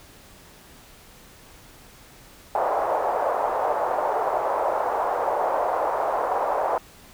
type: band-pass noise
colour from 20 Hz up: white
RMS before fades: -24 dBFS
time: 2.55-6.78 s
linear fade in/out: 2 ms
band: 520 to 900 Hz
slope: 24 dB/octave
effects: pink hiss -49 dBFS RMS until 7.13 s